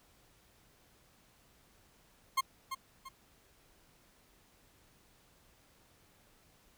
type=tone with echo; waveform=40% pulse; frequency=1066 Hz; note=C6; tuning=32 cents sharp; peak=-26 dBFS; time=2.37-2.41 s; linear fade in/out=10 ms; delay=340 ms; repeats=2; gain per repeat=-9 dB; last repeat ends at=3.09 s; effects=pink hiss -66 dBFS RMS until 6.77 s